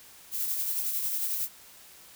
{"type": "noise with tremolo", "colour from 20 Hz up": "violet", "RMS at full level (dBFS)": -29, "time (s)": [0.31, 1.49], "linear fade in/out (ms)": 50, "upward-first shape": "sine", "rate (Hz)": 11, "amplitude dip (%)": 35, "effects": ["white hiss -52 dBFS RMS until 2.15 s"]}